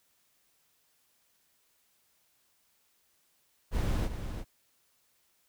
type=noise with echo; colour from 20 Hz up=brown; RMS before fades=-29 dBFS; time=3.71-4.1 s; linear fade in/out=50 ms; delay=350 ms; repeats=1; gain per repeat=-8 dB; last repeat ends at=4.45 s; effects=white hiss -71 dBFS RMS until 5.48 s